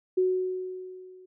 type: tone with level ramp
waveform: sine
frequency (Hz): 370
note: F#4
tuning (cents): 0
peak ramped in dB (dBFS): -19 to -48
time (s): 0.17-1.26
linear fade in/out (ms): 10
effects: none